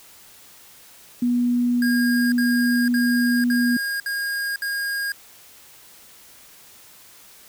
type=tone; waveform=sine; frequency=243.1 Hz; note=B3; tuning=27 cents flat; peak=-17 dBFS; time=1.22-3.77 s; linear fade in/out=5 ms
type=tone bursts; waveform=square; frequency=1626 Hz; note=G#6; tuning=37 cents flat; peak=-24 dBFS; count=6; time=1.82-5.12 s; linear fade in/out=2 ms; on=500 ms; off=60 ms
effects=white hiss -48 dBFS RMS until 7.48 s